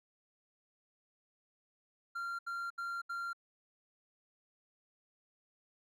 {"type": "tone bursts", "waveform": "triangle", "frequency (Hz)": 1383, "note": "F6", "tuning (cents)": -17, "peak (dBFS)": -35, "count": 4, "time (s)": [2.15, 3.332], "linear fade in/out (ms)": 10, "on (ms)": 240, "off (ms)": 74, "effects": []}